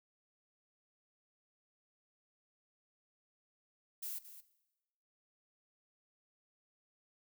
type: noise with echo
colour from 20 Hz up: violet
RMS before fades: -42 dBFS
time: 4.02-4.19 s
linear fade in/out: 10 ms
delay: 220 ms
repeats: 1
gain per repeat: -12 dB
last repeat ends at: 4.41 s
effects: noise-tail reverb RT60 1.0 s tail -17 dB re dry